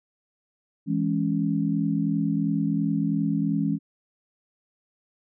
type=chord; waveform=sine; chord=C# minor; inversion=first; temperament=equal; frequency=164.81 / 207.7 / 277.2 Hz; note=E3 / G#3 / C#4; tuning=0 / 0 / 0 cents; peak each=-26 dBFS; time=0.86-3.79 s; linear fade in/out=50 ms; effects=none